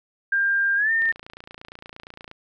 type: tone with pitch glide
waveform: sine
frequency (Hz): 1597 to 1813.4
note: G6 to A#6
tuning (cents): +32 to -48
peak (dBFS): -18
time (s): 0.32-1.12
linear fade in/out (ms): 5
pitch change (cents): +220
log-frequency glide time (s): 0.76-0.91
type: click train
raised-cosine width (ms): 0.3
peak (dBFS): -24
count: 38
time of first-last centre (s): 1.02-2.314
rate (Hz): 28.6
effects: none